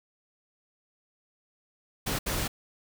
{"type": "noise bursts at uneven times", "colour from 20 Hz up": "pink", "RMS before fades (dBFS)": -30, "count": 2, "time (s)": [[2.06, 2.19], [2.26, 2.48]], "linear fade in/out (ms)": 10, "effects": []}